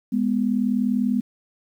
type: tone pair together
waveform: sine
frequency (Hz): 206.8 / 246.9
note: G#3 / B3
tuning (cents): -7 / 0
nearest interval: minor third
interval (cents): 307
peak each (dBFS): -22 / -21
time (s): 0.12-1.21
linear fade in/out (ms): 10
effects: 9-bit